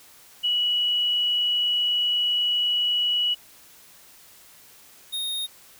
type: tone pair in turn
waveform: sine / square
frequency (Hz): 2932 / 3709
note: F#7 / A#7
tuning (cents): -16 / -9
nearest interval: major third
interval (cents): 407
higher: second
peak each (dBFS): -20 / -27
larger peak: first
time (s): 0.43-3.35 / 5.12-5.47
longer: first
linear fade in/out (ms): 20
effects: white hiss -51 dBFS RMS until 5.79 s